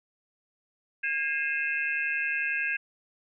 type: tone cluster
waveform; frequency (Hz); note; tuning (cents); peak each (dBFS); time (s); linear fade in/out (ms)
sine; 1628 / 2117 / 2500 / 2651; G#6 / C7 / D#7 / E7; -35 / +20 / +8 / +9; -29 / -36 / -34 / -32; 1.03-2.77; 10
effects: none